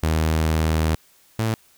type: tone pair in turn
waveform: sawtooth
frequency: 79.3 / 111.47 Hz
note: D#2 / A2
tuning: +33 / +23 cents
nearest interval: tritone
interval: 590 cents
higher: second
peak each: -14 / -16 dBFS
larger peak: first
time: 0.03-0.95 / 1.39-1.54 s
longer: first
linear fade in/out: 0 ms
effects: white hiss -56 dBFS RMS until 1.77 s